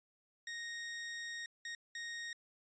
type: tone bursts at uneven times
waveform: sawtooth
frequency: 1864.7 Hz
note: A#6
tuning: in tune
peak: -38 dBFS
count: 3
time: 0.47-1.46 / 1.65-1.75 / 1.95-2.33 s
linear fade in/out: 2 ms
effects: resampled to 16000 Hz